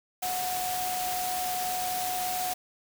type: tone in noise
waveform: sine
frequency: 732 Hz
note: F#5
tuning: 19 cents flat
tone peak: -30 dBFS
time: 0.22-2.54 s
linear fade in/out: 10 ms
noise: white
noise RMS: -34 dBFS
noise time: 0.22-2.54 s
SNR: +1 dB
effects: none